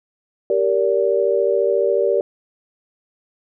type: chord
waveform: sine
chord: G minor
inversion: none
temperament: equal with one note detuned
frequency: 392 / 466.2 / 576.2 Hz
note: G4 / Bb4 / D5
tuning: 0 / 0 / -33 cents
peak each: -19 dBFS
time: 0.5-2.21 s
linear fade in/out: 2 ms
effects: none